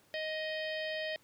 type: harmonic tone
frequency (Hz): 625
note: D#5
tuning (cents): +8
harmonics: 1 / 3 / 4 / 5 / 6 / 7 / 8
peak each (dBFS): -37 / -40 / -46 / -44 / -51 / -51 / -51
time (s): 0.14-1.16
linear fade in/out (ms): 0
effects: pink hiss -66 dBFS RMS until 1.23 s + high-pass 100 Hz 12 dB/octave